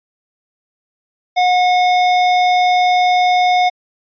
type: tone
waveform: square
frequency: 725 Hz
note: F#5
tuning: 35 cents flat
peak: -11 dBFS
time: 1.36-3.7 s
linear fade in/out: 20 ms
effects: resampled to 11025 Hz